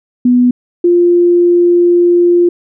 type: tone pair in turn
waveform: sine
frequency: 246.9 / 349.2 Hz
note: B3 / F4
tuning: 0 / 0 cents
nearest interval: tritone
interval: 600 cents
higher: second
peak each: -5 dBFS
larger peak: neither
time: 0.25-0.51 / 0.84-2.49 s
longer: second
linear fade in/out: 5 ms
effects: none